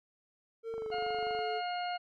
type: tone with pitch glide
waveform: triangle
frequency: 453.9 to 434.4 Hz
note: A#4 to A4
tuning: -46 to -22 cents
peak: -34 dBFS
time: 0.63-1.62 s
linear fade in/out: 50 ms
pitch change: -76 cents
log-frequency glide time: 0.74-0.9 s
type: click train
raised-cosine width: 1 ms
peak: -34 dBFS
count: 17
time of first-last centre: 0.74-1.39 s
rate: 24.6 Hz
type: harmonic tone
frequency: 712 Hz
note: F5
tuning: 33 cents sharp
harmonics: 1 / 2 / 3 / 4 / 6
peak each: -34 / -43 / -46 / -45 / -47 dBFS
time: 0.91-1.98 s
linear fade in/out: 20 ms
effects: none